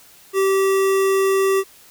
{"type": "tone with notch filter", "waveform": "square", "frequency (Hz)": 387.4, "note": "G4", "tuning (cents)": -20, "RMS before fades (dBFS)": -17, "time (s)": [0.33, 1.64], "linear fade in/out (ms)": 50, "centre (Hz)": 4200, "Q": 1.8, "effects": ["white hiss -48 dBFS RMS until 1.9 s"]}